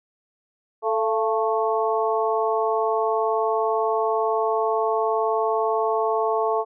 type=harmonic tone with a mistuned harmonic; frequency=220 Hz; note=A3; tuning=in tune; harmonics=2 / 3 / 4 / 5; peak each=-23 / -25 / -26 / -27 dBFS; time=0.82-6.65 s; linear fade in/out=50 ms; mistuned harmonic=3; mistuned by=+53 cents; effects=none